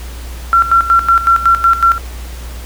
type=tone with tremolo; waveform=sine; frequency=1361 Hz; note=F6; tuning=45 cents flat; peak=-5 dBFS; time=0.53-1.98 s; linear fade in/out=0 ms; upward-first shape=square; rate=5.4 Hz; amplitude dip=75%; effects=added 60 Hz sine -24 dBFS peak until 2.65 s + pink hiss -34 dBFS RMS until 2.65 s